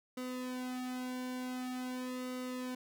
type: tone with flanger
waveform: sawtooth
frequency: 252.9 Hz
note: B3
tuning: 41 cents sharp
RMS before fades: -40 dBFS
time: 0.17-2.75 s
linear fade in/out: 5 ms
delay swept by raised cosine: 1.2 to 2.4 ms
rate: 0.46 Hz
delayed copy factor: -0.9
effects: none